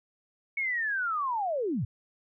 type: linear sweep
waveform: sine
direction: down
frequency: 2226 to 88 Hz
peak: -27 dBFS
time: 0.57-1.85 s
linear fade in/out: 5 ms
effects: none